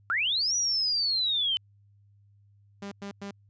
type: linear two-way sweep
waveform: sine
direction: up then down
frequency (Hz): 1306 to 5890 to 3016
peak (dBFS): -24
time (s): 0.1-1.57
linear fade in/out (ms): 0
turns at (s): 0.55
type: tone bursts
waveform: sawtooth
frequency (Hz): 200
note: G3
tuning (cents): +35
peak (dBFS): -32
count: 3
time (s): 2.82-3.311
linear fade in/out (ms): 5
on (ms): 97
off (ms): 100
effects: added 101 Hz sine -57 dBFS peak until 3.49 s + resampled to 16000 Hz